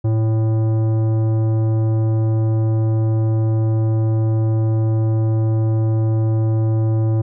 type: tone with tanh clipping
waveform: sine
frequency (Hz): 110.8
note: A2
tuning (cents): +13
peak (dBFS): -16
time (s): 0.04-7.22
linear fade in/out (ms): 10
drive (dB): 13
effects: none